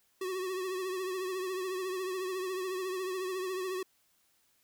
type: tone with vibrato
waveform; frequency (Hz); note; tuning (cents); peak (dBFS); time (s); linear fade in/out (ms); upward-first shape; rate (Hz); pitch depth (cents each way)
square; 372.5; F#4; +12; -34; 0.21-3.83; 5; triangle; 14; 61
effects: white hiss -71 dBFS RMS until 4.63 s